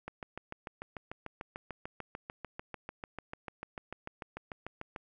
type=click train; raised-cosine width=0.5 ms; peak=-25 dBFS; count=34; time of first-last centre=0.08-4.962 s; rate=6.76 Hz; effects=none